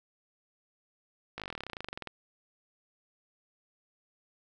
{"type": "slowing click train", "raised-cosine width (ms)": 0.3, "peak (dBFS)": -22, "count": 23, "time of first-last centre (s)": [1.38, 2.073], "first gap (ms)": 18, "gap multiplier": 1.05, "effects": []}